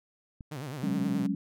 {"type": "click", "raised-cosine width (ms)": 5, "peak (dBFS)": -31, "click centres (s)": 0.408}
{"type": "tone with vibrato", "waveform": "sawtooth", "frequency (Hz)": 138.59, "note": "C#3", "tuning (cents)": 0, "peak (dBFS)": -32, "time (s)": [0.51, 1.27], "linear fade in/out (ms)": 10, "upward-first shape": "sine", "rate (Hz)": 9.5, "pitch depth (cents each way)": 200}
{"type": "chord", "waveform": "sine", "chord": "F# suspended second", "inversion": "none", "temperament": "equal with one note detuned", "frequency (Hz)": [185, 206, 277.2], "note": ["F#3", "G#3", "C#4"], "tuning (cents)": [0, -14, 0], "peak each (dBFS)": -31, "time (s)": [0.83, 1.35], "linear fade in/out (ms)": 5}
{"effects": []}